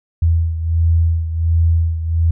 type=beating tone pair; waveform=sine; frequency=82.41 / 83.81 Hz; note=E2 / E2; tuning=0 / +29 cents; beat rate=1.4 Hz; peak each=-13 / -19 dBFS; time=0.22-2.31 s; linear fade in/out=5 ms; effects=none